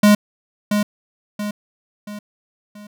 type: tone with echo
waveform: square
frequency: 207.7 Hz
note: G#3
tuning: in tune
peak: -9 dBFS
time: 0.03-0.15 s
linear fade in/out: 5 ms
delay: 680 ms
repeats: 4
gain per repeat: -7 dB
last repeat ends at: 2.87 s
effects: none